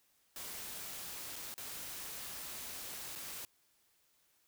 white noise with dropouts, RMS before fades -45 dBFS, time 0.36-3.45 s, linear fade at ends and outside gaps 1 ms, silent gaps 1.358-1.362 / 1.541-1.579 / 3.153-3.158 s, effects white hiss -73 dBFS RMS until 4.47 s

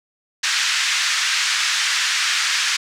pink band-pass noise, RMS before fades -20 dBFS, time 0.43-2.77 s, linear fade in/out 10 ms, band 1500 to 6900 Hz, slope 24 dB/octave, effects none

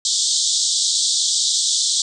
pink band-pass noise, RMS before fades -19 dBFS, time 0.05-2.02 s, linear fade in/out 2 ms, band 3400 to 8400 Hz, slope 96 dB/octave, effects none

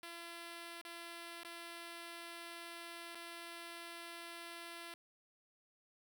5% pulse tone with dropouts, 339.5 Hz, F4, 49 cents flat, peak -36 dBFS, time 0.03-4.94 s, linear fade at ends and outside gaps 1 ms, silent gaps 0.814-0.85 / 1.433-1.448 / 3.148-3.153 s, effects none

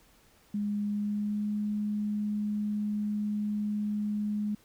sine tone with pitch glide, 206.2 to 209 Hz, G#3 to G#3, -12 to +11 cents, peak -28 dBFS, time 0.54-4.55 s, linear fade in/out 5 ms, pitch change +23 cents, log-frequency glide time 0.88-1.51 s, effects pink hiss -62 dBFS RMS until 4.64 s

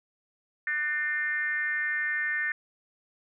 sine tone with frequency modulation, 1800 Hz, A6, 39 cents sharp, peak -26 dBFS, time 0.67-2.52 s, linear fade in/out 2 ms, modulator 304 Hz, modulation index 0.81, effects none

